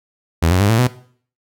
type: tone with pitch steps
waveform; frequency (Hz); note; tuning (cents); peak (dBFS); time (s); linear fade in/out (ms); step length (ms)
sawtooth; 82.41 / 91.44 / 101.46 / 112.58 / 124.91; E2 / F#2 / G#2 / A2 / B2; 0 / -20 / -40 / +40 / +20; -8; 0.42-0.875; 10; 91
effects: noise-tail reverb RT60 0.5 s tail -17 dB re dry